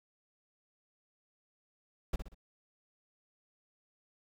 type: noise with echo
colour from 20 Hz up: brown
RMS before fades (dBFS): -30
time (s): 2.13-2.16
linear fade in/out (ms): 5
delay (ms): 62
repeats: 3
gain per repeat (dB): -8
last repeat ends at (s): 2.346
effects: none